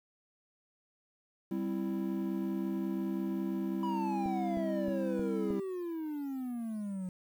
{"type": "chord", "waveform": "triangle", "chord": "C major", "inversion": "second", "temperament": "equal with one note detuned", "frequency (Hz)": [196, 261.6, 330.8], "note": ["G3", "C4", "E4"], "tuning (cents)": [0, 0, 6], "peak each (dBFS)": [-33, -37, -34], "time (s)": [1.51, 5.6], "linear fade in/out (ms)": 5}
{"type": "exponential sweep", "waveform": "triangle", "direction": "down", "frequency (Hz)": [987.8, 180.8], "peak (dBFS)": -33, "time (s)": [3.83, 7.09], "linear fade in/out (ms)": 2}
{"type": "click train", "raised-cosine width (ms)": 2, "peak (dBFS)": -28, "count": 5, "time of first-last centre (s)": [4.26, 5.506], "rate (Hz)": 3.21}
{"effects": ["10-bit"]}